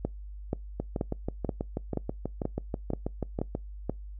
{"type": "two click trains", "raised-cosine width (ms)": 2, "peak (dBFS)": [-15, -17], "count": [9, 18], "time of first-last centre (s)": [[0.05, 3.896], [0.8, 3.551]], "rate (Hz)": [2.08, 6.18], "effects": ["noise-tail reverb RT60 0.2 s tail -26 dB re dry", "added 50 Hz sine -39 dBFS peak until 4.19 s"]}